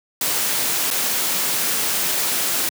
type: noise with dropouts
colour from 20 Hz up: white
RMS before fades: -21 dBFS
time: 0.21-2.69 s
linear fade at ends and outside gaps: 2 ms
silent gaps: 0.904-0.911 s
effects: high-pass 150 Hz 12 dB/octave